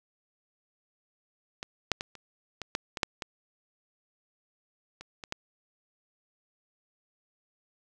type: clicks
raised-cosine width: 0.2 ms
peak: -19 / -7 / -16 / -29 / -19 / -11 / -17 / -7 / -17 / -26 / -23 / -15 dBFS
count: 12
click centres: 1.629 / 1.917 / 2.009 / 2.153 / 2.617 / 2.751 / 2.972 / 3.032 / 3.222 / 5.01 / 5.238 / 5.324 s
effects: none